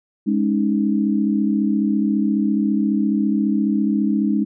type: chord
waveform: sine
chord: Ab suspended fourth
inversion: none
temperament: just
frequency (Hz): 207.7 / 276.9 / 311.5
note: Ab3 / Db4 / Eb4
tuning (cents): 0 / -2 / +2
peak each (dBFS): -18 / -22 / -22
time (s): 0.26-4.45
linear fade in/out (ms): 20
effects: none